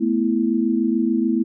sine chord, A suspended second, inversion none, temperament equal, 220 / 246.9 / 329.6 Hz, A3 / B3 / E4, 0 / 0 / 0 cents, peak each -21 dBFS, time 0-1.44 s, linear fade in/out 20 ms, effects none

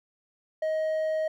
sine tone with hard clipping, 629 Hz, D#5, 19 cents sharp, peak -26 dBFS, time 0.62-1.28 s, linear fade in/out 5 ms, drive 3 dB, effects none

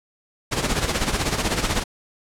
pink noise with tremolo, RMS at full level -20 dBFS, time 0.51-1.84 s, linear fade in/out 20 ms, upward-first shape sine, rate 16 Hz, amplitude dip 65%, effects low-pass 9000 Hz 12 dB/octave

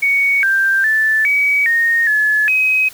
sine tone with pitch steps, 2233 / 1577 / 1756 / 2270 / 1851 / 1713 / 2532 Hz, C#7 / G6 / A6 / C#7 / A#6 / A6 / D#7, +12 / +10 / -4 / +41 / -13 / -47 / +30 cents, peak -11 dBFS, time 0.02-2.89 s, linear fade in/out 10 ms, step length 410 ms, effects white hiss -39 dBFS RMS until 2.93 s

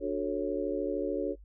sine chord, D major seventh, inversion none, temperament just, 293.7 / 367.1 / 440.5 / 550.6 Hz, D4 / F#4 / A4 / C#5, 0 / -14 / +2 / -12 cents, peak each -34 dBFS, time 0-1.36 s, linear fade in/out 50 ms, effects noise-tail reverb RT60 0.1 s tail -21 dB re dry + added 50 Hz sine -49 dBFS peak until 1.44 s

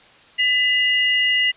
sine tone pair together, 2000 / 2846 Hz, B6 / F7, +21 / +32 cents, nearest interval tritone, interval 611 cents, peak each -18 dBFS, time 0.38-1.52 s, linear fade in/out 20 ms, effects white hiss -49 dBFS RMS until 1.56 s + resampled to 8000 Hz

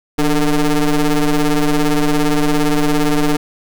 35% pulse ring-modulated tone, 150.7 Hz, D3, 45 cents sharp, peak -7 dBFS, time 0.18-3.37 s, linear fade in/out 10 ms, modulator 142 Hz, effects none

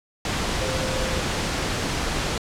sine tone in noise, 520 Hz, C5, 11 cents flat, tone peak -30 dBFS, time 0.61-1.2 s, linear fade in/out 2 ms, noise pink, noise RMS -25 dBFS, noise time 0.25-2.38 s, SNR -8 dB, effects low-pass 7000 Hz 12 dB/octave

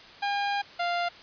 sawtooth tone pair in turn, 808 / 696.7 Hz, G#5 / F5, -48 / -4 cents, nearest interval minor third, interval 256 cents, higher first, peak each -22 dBFS, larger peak neither, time 0.22-0.62 / 0.79-1.09 s, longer first, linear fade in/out 10 ms, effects white hiss -48 dBFS RMS until 1.22 s + resampled to 11025 Hz

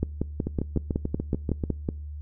two click trains, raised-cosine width 3 ms, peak -14 / -12 dBFS, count 9 / 11, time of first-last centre 0.47-1.638 / 0.03-1.889 s, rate 6.85 / 5.38 Hz, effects noise-tail reverb RT60 0.5 s tail -24 dB re dry + added 74 Hz sine -34 dBFS peak until 2.21 s

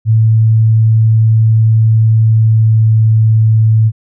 sine tone with pitch glide, 111.1 to 110.46 Hz, A2 to A2, +17 to +7 cents, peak -5 dBFS, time 0.05-3.92 s, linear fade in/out 50 ms, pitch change -10 cents, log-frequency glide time 2.2-2.93 s, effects none

